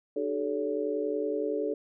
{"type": "tone cluster", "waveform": "sine", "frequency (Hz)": [301.5, 382, 432.7, 567], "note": ["D4", "G4", "A4", "C#5"], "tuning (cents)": [46, -45, -29, 39], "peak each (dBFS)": [-34, -36, -30, -35], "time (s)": [0.16, 1.74], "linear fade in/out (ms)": 5, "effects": []}